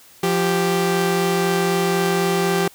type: tone pair together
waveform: sawtooth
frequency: 174.01 / 392 Hz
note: F3 / G4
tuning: -6 / 0 cents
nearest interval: octave + major second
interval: 1406 cents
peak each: -17 / -15 dBFS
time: 0.23-2.68 s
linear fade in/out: 5 ms
effects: white hiss -48 dBFS RMS until 2.74 s